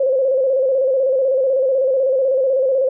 sine tone with vibrato, 529 Hz, C5, 19 cents sharp, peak -13 dBFS, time 0-2.89 s, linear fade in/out 5 ms, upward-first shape square, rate 16 Hz, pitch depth 57 cents each way, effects none

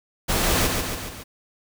pink noise with echo, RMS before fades -22 dBFS, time 0.28-0.68 s, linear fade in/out 20 ms, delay 140 ms, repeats 4, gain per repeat -4 dB, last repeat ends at 1.24 s, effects none

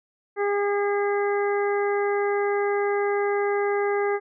harmonic tone, 406.3 Hz, G#4, 38 cents flat, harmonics 1 / 2 / 3 / 4 / 5, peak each -22 / -29 / -33 / -34 / -34 dBFS, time 0.36-4.2 s, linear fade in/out 50 ms, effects none

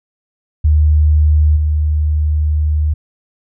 sine tone with level steps, 76 Hz, D#2, 40 cents flat, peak -7 / -11 dBFS, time 0.64-2.94 s, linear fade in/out 10 ms, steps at 1.56 s, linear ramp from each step 10 ms, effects none

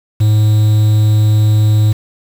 triangle tone with quantisation, 107.1 Hz, A2, 46 cents flat, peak -5 dBFS, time 0.2-1.93 s, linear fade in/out 10 ms, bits 5, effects none

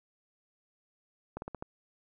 slowing click train, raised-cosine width 1 ms, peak -24 dBFS, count 5, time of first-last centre 1.37-1.625 s, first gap 51 ms, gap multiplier 1.15, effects none

